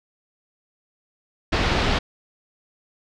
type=low-pass noise; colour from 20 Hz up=pink; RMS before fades=-21 dBFS; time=1.52-1.99 s; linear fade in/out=10 ms; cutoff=4600 Hz; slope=24 dB/octave; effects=none